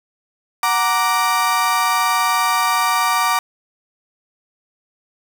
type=chord; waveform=35% pulse; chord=Gb augmented; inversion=none; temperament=equal with one note detuned; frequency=740 / 935.6 / 1174.7 Hz; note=Gb5 / Bb5 / D6; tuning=0 / +6 / 0 cents; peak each=-21 / -18 / -16 dBFS; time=0.63-3.39 s; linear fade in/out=2 ms; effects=7-bit